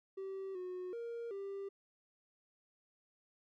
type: tone with pitch steps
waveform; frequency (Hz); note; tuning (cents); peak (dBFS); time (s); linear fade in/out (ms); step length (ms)
triangle; 385.7 / 364.7 / 467.6 / 394.8; G4 / F#4 / A#4 / G4; -28 / -25 / +5 / +12; -38; 0.17-1.69; 10; 380
effects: tanh soft clip ceiling -34 dBFS